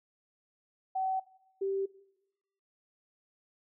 sine tone pair in turn, 759 / 389.9 Hz, F#5 / G4, +44 / -9 cents, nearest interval octave, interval 1153 cents, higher first, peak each -29 / -29 dBFS, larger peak neither, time 0.95-1.2 / 1.61-1.86 s, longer neither, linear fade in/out 10 ms, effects noise-tail reverb RT60 0.9 s tail -19 dB re dry

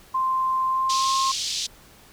sine tone with pitch glide, 1045 to 1066.3 Hz, C6 to C6, -2 to +32 cents, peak -20 dBFS, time 0.14-1.32 s, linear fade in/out 10 ms, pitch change +34 cents, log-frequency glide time 0.68-1.14 s
white band-pass noise, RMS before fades -28 dBFS, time 0.89-1.67 s, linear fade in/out 10 ms, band 3400 to 5800 Hz, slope 24 dB/octave
effects pink hiss -51 dBFS RMS until 2.12 s

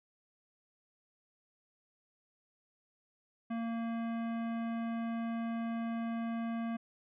sine tone with hard clipping, 229.8 Hz, A#3, 25 cents flat, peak -36 dBFS, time 3.5-6.77 s, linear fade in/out 10 ms, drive 16 dB, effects resampled to 8000 Hz

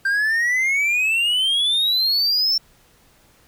triangle exponential sweep, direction up, 1568 to 5430 Hz, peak -15 dBFS, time 0.05-2.58 s, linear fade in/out 5 ms, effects pink hiss -55 dBFS RMS until 3.47 s

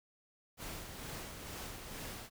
pink noise with tremolo, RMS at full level -44 dBFS, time 0.57-2.3 s, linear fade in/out 50 ms, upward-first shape sine, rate 2.2 Hz, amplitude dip 40%, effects none

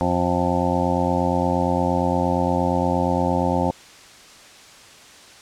harmonic tone, 88.6 Hz, F2, 25 cents sharp, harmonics 1 / 2 / 3 / 4 / 6 / 7 / 8 / 9 / 10, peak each -27 / -25 / -25 / -29 / -25 / -30 / -29 / -28 / -26 dBFS, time 0.01-3.71 s, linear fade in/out 0 ms, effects white hiss -45 dBFS RMS until 5.41 s + low-pass 7000 Hz 12 dB/octave

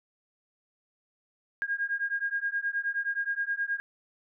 sine beating tone pair, 1620 / 1629.5 Hz, G#6 / G#6, -43 / -33 cents, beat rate 9.5 Hz, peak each -31 dBFS, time 1.62-3.8 s, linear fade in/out 0 ms, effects none

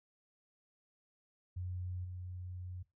sine tone with level steps, 90.5 Hz, F#2, 38 cents flat, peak -38 / -42 dBFS, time 1.56-2.83 s, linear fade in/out 10 ms, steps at 2.04 s, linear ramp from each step 10 ms, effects noise-tail reverb RT60 0.2 s tail -17 dB re dry

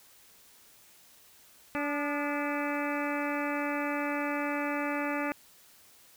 harmonic tone with a mistuned harmonic, 289.2 Hz, D4, 27 cents flat, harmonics 1 / 2 / 3 / 4 / 5 / 6 / 7 / 8 / 9, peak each -33 / -36 / -38 / -39 / -40 / -41 / -41 / -42 / -43 dBFS, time 1.75-5.32 s, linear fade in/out 0 ms, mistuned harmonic 4, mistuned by +64 cents, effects white hiss -58 dBFS RMS until 6.16 s

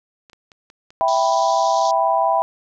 clicks, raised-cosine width 0.2 ms, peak -28 dBFS, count 7, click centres 0.298 / 0.332 / 0.518 / 0.701 / 0.905 / 1.092 / 1.169 s
sine chord, E minor, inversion none, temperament equal, 659.3 / 784 / 987.8 Hz, E5 / G5 / B5, 0 / 0 / 0 cents, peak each -19 dBFS, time 1.01-2.42 s, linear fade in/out 0 ms
white band-pass noise, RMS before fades -33 dBFS, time 1.08-1.91 s, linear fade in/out 0 ms, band 3300 to 6600 Hz, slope 96 dB/octave
effects none

